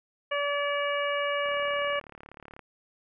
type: harmonic tone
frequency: 574 Hz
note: D5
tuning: 40 cents flat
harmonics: 1 / 2 / 3 / 4 / 5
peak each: -29 / -32 / -34 / -35 / -36 dBFS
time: 0.31-2 s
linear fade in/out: 10 ms
type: click train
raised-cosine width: 0.5 ms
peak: -30 dBFS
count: 42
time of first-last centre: 1.46-2.593 s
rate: 36.2 Hz
effects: none